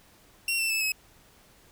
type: tone with pitch steps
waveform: sawtooth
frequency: 2736 / 2678 / 2622 / 2566 Hz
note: F7 / E7 / E7 / E7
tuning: -36 / +27 / -10 / -47 cents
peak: -22 dBFS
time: 0.48-0.92 s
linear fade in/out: 2 ms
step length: 110 ms
effects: pink hiss -58 dBFS RMS until 1.71 s